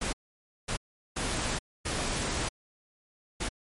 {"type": "noise bursts at uneven times", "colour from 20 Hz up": "pink", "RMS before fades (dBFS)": -31, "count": 5, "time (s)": [[0.01, 0.13], [0.68, 0.77], [1.16, 1.59], [1.85, 2.49], [3.4, 3.49]], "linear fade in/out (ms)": 10, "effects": ["MP3 48 kbps"]}